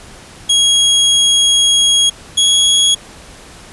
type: tone pair in turn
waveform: sawtooth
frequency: 3300 / 3329 Hz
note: G#7 / G#7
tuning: -12 / +3 cents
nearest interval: unison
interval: 15 cents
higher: second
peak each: -5 dBFS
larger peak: neither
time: 0.49-2.1 / 2.37-2.95 s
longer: first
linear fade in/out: 10 ms
effects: pink hiss -37 dBFS RMS until 3.72 s + resampled to 24000 Hz